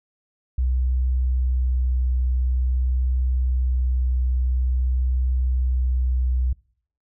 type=tone with vibrato; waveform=sine; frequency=63.1 Hz; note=B1; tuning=38 cents sharp; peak=-18 dBFS; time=0.58-6.53 s; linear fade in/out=5 ms; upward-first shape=triangle; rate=0.48 Hz; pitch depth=9 cents each way; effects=noise-tail reverb RT60 0.6 s tail -25 dB re dry